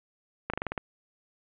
slowing click train, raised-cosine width 0.5 ms, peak -15 dBFS, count 7, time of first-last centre 0.5-0.778 s, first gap 36 ms, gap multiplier 1.1, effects resampled to 8000 Hz + 9-bit

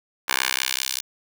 10% pulse tone with high-pass filter sweep, 65.2 Hz, C2, 5 cents flat, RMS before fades -25 dBFS, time 0.28-1.01 s, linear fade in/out 10 ms, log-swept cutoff 1300 to 4700 Hz, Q 0.88, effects none

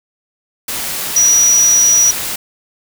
sine tone in noise, 5820 Hz, F#8, 29 cents flat, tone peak -7 dBFS, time 1.16-2.11 s, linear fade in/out 5 ms, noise white, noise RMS -21 dBFS, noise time 0.68-2.36 s, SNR +11 dB, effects none

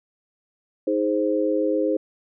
sine chord, Ab major, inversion second, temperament equal with one note detuned, 314.6 / 415.3 / 523.3 Hz, Eb4 / Ab4 / C5, +19 / 0 / 0 cents, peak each -23 / -25 / -23 dBFS, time 0.87-1.97 s, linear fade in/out 5 ms, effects none

